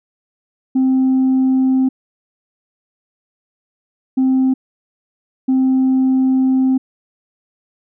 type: tone bursts at uneven times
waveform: sine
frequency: 261.6 Hz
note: C4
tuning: in tune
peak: -9 dBFS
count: 3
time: 0.75-1.89 / 4.17-4.54 / 5.48-6.78 s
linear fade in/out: 10 ms
effects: tanh soft clip ceiling -9 dBFS